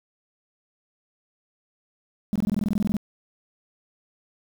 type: tone bursts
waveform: sine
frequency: 206.7 Hz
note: G#3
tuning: 8 cents flat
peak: -18 dBFS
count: 14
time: 2.33-2.967 s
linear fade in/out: 0 ms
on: 26 ms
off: 21 ms
effects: tanh soft clip ceiling -17 dBFS + 8-bit